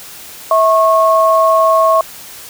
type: tone pair together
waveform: sine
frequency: 650 / 1093.2 Hz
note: E5 / C#6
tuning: -24 / -24 cents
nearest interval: major sixth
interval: 900 cents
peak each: -10 dBFS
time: 0.51-2.01 s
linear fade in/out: 2 ms
effects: white hiss -33 dBFS RMS until 2.49 s